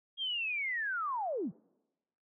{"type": "linear sweep", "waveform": "sine", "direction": "down", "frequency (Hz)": [3273, 128.8], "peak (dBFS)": -32, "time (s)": [0.17, 1.52], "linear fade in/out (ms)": 50, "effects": ["noise-tail reverb RT60 1.0 s tail -26 dB re dry"]}